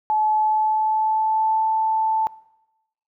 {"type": "tone with pitch glide", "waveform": "sine", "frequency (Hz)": [860, 880.1], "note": ["A5", "A5"], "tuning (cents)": [-40, 0], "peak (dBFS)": -17, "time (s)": [0.1, 2.27], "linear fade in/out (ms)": 0, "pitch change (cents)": 40, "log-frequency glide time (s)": [0.32, 1.64], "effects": ["noise-tail reverb RT60 0.9 s tail -21 dB re dry"]}